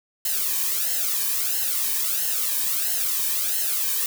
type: noise with flanger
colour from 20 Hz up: blue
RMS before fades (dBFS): -24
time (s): 0.25-4.06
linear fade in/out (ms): 2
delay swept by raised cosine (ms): 0.84 to 1.48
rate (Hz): 1.5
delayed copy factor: -0.9
effects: none